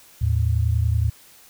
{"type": "tone pair together", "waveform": "sine", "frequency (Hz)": [79.36, 110], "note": ["D#2", "A2"], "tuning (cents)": [35, 0], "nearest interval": "tritone", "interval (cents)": 565, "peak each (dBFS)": -20, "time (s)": [0.21, 1.1], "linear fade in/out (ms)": 10, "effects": ["white hiss -50 dBFS RMS until 1.49 s"]}